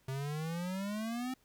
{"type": "exponential sweep", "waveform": "square", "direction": "up", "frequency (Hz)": [130.81, 261.6], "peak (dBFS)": -36, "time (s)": [0.08, 1.34], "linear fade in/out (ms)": 5, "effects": ["pink hiss -70 dBFS RMS until 1.44 s"]}